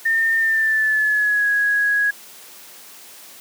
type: tone with pitch glide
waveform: sine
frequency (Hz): 1813 to 1662.5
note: A#6 to G#6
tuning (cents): -49 to +1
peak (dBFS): -15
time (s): 0.05-2.11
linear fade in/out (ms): 10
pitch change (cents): -150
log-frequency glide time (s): 0.38-1.47
effects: white hiss -42 dBFS RMS until 3.4 s + high-pass 200 Hz 12 dB/octave